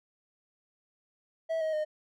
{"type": "tone with pitch steps", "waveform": "triangle", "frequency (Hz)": [650, 631.5, 613.5], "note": ["E5", "D#5", "D#5"], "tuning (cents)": [-24, 26, -25], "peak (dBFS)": -26, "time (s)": [1.49, 1.85], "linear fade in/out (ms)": 20, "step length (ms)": 120, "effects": []}